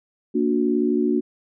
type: chord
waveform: sine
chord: Bb augmented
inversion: none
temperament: just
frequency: 233.1 / 291.4 / 364.2 Hz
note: Bb3 / D4 / F#4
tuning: 0 / -13 / -27 cents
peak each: -22 dBFS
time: 0.34-1.21 s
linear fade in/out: 20 ms
effects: none